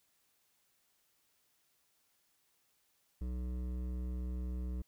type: tone with hard clipping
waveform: sine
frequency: 61.9 Hz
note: B1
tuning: 5 cents sharp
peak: -38 dBFS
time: 3.21-4.82 s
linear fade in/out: 5 ms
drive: 12 dB
effects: white hiss -75 dBFS RMS until 4.87 s